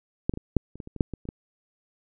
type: clicks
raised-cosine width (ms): 3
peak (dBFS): -10 / -18 / -20 / -6 / -29 / -23 / -27 / -24 / -7 / -20 / -30 / -18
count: 12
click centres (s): 0.295 / 0.338 / 0.374 / 0.567 / 0.756 / 0.802 / 0.874 / 0.963 / 1.008 / 1.137 / 1.254 / 1.289
effects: none